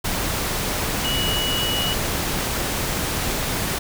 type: tone in noise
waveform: sine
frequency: 2926 Hz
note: F#7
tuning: 20 cents flat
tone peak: -23 dBFS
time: 1.04-1.94 s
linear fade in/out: 10 ms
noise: pink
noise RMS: -24 dBFS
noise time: 0.04-3.79 s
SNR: -2 dB
effects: none